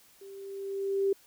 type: tone with level ramp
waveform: sine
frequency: 392.8 Hz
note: G4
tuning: 4 cents sharp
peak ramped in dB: -45 to -22 dBFS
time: 0.21-1.13 s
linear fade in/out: 5 ms
effects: white hiss -60 dBFS RMS until 1.26 s

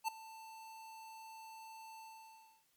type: tone with ADSR envelope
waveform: square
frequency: 889 Hz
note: A5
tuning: 18 cents sharp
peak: -32 dBFS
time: 0.04-2.65 s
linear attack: 40 ms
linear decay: 7 ms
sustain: -19 dB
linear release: 650 ms
effects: white hiss -75 dBFS RMS until 2.76 s + MP3 96 kbps

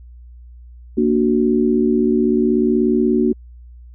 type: chord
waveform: sine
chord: Bb augmented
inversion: none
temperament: equal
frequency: 233.1 / 293.7 / 370 Hz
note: Bb3 / D4 / F#4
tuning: 0 / 0 / 0 cents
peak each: -16 / -19 / -17 dBFS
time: 0.97-3.33 s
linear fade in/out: 10 ms
effects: added 60 Hz sine -37 dBFS peak until 3.94 s

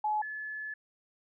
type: tone pair in turn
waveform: sine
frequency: 850 / 1721.7 Hz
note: G#5 / A6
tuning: +40 / -38 cents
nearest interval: octave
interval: 1222 cents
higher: second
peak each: -27 / -36 dBFS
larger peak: first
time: 0.04-0.22 / 0.22-0.74 s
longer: second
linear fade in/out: 5 ms
effects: none

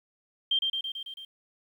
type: tone with echo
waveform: sine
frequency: 3166 Hz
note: G7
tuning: 17 cents sharp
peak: -22 dBFS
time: 0.51-0.59 s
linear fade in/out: 5 ms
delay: 110 ms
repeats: 6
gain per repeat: -3 dB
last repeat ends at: 1.25 s
effects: 10-bit

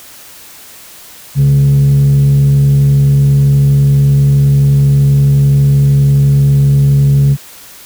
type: tone with frequency modulation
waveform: sine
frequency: 139.8 Hz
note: C#3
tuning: 15 cents sharp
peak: -3 dBFS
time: 1.35-7.37 s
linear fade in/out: 50 ms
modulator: 72.2 Hz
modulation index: 0.27
effects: tanh soft clip ceiling -3 dBFS + white hiss -35 dBFS RMS until 7.85 s

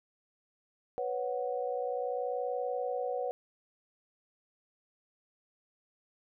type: chord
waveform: sine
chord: B suspended second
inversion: none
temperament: equal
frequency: 493.9 / 554.4 / 740 Hz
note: B4 / C#5 / F#5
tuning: 0 / 0 / 0 cents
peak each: -34 / -37 / -37 dBFS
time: 0.98-3.31 s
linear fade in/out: 0 ms
effects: none

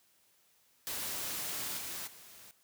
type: noise with level steps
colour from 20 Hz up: white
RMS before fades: -38 / -41 / -54 dBFS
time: 0.87-2.51 s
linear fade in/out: 0 ms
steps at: 1.77 / 2.06 s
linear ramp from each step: 20 ms
effects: white hiss -69 dBFS RMS until 2.63 s + high-pass 60 Hz 12 dB/octave

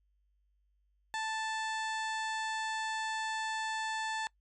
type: harmonic tone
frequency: 880 Hz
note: A5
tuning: in tune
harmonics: 1 / 2 / 3 / 4 / 5 / 6 / 7 / 8 / 9 / 10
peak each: -36 / -38 / -47 / -45 / -48 / -57 / -56 / -52 / -53 / -60 dBFS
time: 1.14-4.27 s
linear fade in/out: 0 ms
effects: noise-tail reverb RT60 0.1 s tail -23 dB re dry + added 50 Hz sine -70 dBFS peak until 4.4 s

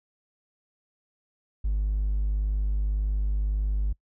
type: tone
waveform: triangle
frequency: 50.9 Hz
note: G#1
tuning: 34 cents flat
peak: -20 dBFS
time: 1.64-3.93 s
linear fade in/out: 10 ms
effects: noise-tail reverb RT60 0.1 s tail -24 dB re dry + tanh soft clip ceiling -18 dBFS

